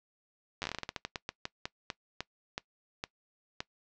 slowing click train, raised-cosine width 0.2 ms, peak -17 dBFS, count 22, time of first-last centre 0.62-3.604 s, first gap 9 ms, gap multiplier 1.23, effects noise-tail reverb RT60 0.1 s tail -21 dB re dry + low-pass 6000 Hz 12 dB/octave

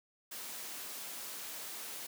white noise, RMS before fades -44 dBFS, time 0.31-2.07 s, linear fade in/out 10 ms, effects high-pass 200 Hz 12 dB/octave

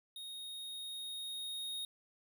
square tone with level ramp, 3729 Hz, A#7, in tune, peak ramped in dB -45 to -39 dBFS, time 0.16-1.85 s, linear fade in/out 2 ms, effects none

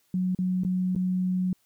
sine tone with dropouts, 183.7 Hz, F#3, 12 cents flat, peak -23 dBFS, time 0.14-1.53 s, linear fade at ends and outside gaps 2 ms, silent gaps 0.349-0.388 / 0.636-0.648 / 0.951-0.961 s, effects white hiss -68 dBFS RMS until 1.65 s

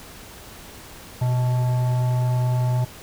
sine tone with frequency modulation, 123.7 Hz, B2, 3 cents sharp, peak -16 dBFS, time 1.21-2.85 s, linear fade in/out 10 ms, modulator 752 Hz, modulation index 0.32, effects tanh soft clip ceiling -16 dBFS + pink hiss -42 dBFS RMS until 3.02 s

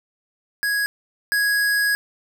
square tone pair in turn, 1661.2 / 1661.2 Hz, G#6 / G#6, 0 / 0 cents, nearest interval unison, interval 0 cents, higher neither, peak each -20 / -18 dBFS, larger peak second, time 0.63-0.86 / 1.32-1.95 s, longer second, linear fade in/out 0 ms, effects none

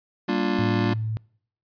square chord, G minor seventh, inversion none, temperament just, 196 / 235.2 / 294 / 352.8 Hz, G3 / Bb3 / D4 / F4, 0 / +16 / +2 / +18 cents, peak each -28 dBFS, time 0.28-0.94 s, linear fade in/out 10 ms
sine tone, 110 Hz, A2, in tune, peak -24 dBFS, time 0.59-1.17 s, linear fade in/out 0 ms
effects noise-tail reverb RT60 0.6 s tail -25 dB re dry + resampled to 11025 Hz

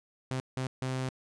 sawtooth tone bursts at uneven times, 130 Hz, C3, 11 cents flat, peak -27 dBFS, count 3, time 0.31-0.4 / 0.57-0.67 / 0.82-1.09 s, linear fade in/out 0 ms, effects resampled to 22050 Hz

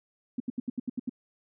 sine tone bursts, 246.9 Hz, B3, in tune, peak -27 dBFS, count 8, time 0.38-1.095 s, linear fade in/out 5 ms, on 22 ms, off 77 ms, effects none

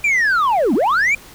sine linear two-way sweep, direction down then up, 2415 to 196 to 2415 Hz, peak -10 dBFS, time 0.04-1.15 s, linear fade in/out 5 ms, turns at 0.74 s, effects tanh soft clip ceiling -12 dBFS + pink hiss -41 dBFS RMS until 1.34 s

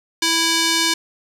square tone with band-pass filter, 329.6 Hz, E4, in tune, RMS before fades -18 dBFS, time 0.22-0.94 s, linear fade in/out 5 ms, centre 4800 Hz, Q 1, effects none

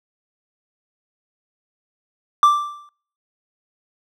triangle tone with exponential decay, 1175 Hz, D6, 1 cent sharp, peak -5 dBFS, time 2.43-2.89 s, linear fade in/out 1 ms, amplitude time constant 100 ms, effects noise-tail reverb RT60 0.6 s tail -26 dB re dry

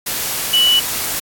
sine tone in noise, 2960 Hz, F#7, in tune, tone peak -10 dBFS, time 0.53-0.8 s, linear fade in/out 10 ms, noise white, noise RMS -21 dBFS, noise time 0.06-1.2 s, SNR +8 dB, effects AAC 64 kbps

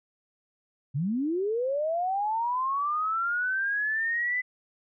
sine linear sweep, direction up, 126 to 2016 Hz, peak -25 dBFS, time 0.94-4.42 s, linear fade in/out 20 ms, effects none

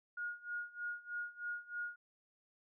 sine tone with tremolo, 1435 Hz, F6, 47 cents sharp, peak -37 dBFS, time 0.17-1.96 s, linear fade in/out 5 ms, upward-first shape sine, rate 3.2 Hz, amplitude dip 90%, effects none

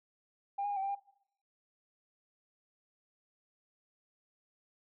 sine tone with pitch steps, 799 / 818 / 811 / 770 / 789 / 801 Hz, G5 / G#5 / G#5 / G5 / G5 / G5, +33 / -26 / -41 / -31 / +11 / +37 cents, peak -31 dBFS, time 0.58-0.952 s, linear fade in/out 10 ms, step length 62 ms, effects noise-tail reverb RT60 0.7 s tail -21 dB re dry + tanh soft clip ceiling -28 dBFS

